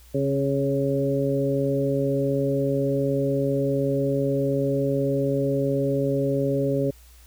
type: harmonic tone with a mistuned harmonic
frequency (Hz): 138.59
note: C#3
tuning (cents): 0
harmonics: 1 / 2 / 3 / 4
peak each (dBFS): -26 / -26 / -26 / -26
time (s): 0.14-6.91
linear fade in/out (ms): 10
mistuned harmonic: 2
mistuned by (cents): -17
effects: added 60 Hz sine -48 dBFS peak until 7.26 s + white hiss -55 dBFS RMS until 7.26 s